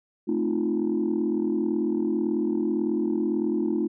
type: chord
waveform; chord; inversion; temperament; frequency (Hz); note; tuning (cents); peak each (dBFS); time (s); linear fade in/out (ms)
sine; F dominant seventh; first; equal; 220 / 261.6 / 311.1 / 349.2; A3 / C4 / Eb4 / F4; 0 / 0 / 0 / 0; -27 / -31 / -26 / -26; 0.27-3.88; 20
effects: tanh soft clip ceiling -16 dBFS